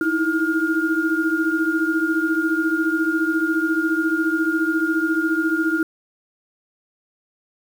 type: tone cluster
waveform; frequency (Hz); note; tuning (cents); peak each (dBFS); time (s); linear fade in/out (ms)
sine; 315 / 329.3 / 1417; D#4 / E4 / F6; +21 / -2 / +25; -22; 0.01-5.83; 2
effects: 7-bit